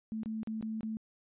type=tone with dropouts; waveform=sine; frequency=220 Hz; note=A3; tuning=in tune; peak=-34 dBFS; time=0.12-0.97 s; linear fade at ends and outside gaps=0 ms; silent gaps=0.233-0.259 / 0.432-0.473 / 0.611-0.626 / 0.808-0.831 s; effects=resampled to 8000 Hz